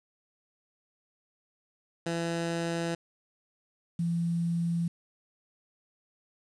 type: tone pair in turn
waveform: 15% pulse / sine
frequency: 168 / 169.46 Hz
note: E3 / E3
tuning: +33 / +48 cents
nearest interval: unison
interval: 15 cents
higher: second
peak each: -23 / -26 dBFS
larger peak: first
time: 2.06-2.95 / 3.99-4.88 s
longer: neither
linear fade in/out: 5 ms
effects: resampled to 22050 Hz + 9-bit